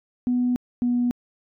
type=tone pair in turn; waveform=sine; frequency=246.9 / 243.5 Hz; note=B3 / B3; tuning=0 / -24 cents; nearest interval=unison; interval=24 cents; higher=first; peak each=-18 dBFS; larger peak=neither; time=0.27-0.56 / 0.82-1.11 s; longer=neither; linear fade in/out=0 ms; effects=tanh soft clip ceiling -14 dBFS